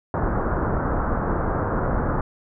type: low-pass noise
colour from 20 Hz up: pink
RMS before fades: -23 dBFS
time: 0.14-2.21 s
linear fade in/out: 2 ms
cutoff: 1500 Hz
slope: 48 dB/octave
effects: none